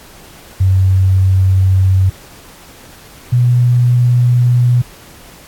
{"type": "tone pair in turn", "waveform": "sine", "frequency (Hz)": [94.5, 122.49], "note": ["F#2", "B2"], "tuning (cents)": [37, -14], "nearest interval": "major third", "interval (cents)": 449, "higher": "second", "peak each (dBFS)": [-7, -7], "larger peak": "neither", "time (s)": [[0.6, 2.1], [3.32, 4.82]], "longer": "neither", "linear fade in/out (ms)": 10, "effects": ["pink hiss -39 dBFS RMS until 5.47 s", "AAC 64 kbps"]}